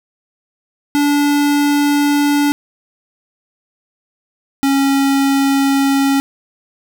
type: tone pair in turn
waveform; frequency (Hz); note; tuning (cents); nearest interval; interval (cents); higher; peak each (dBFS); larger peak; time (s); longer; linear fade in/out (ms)
square; 289.2 / 274.9; D4 / C#4; -27 / -14; minor second; 87; first; -12; neither; 0.95-2.52 / 4.63-6.2; neither; 0
effects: 7-bit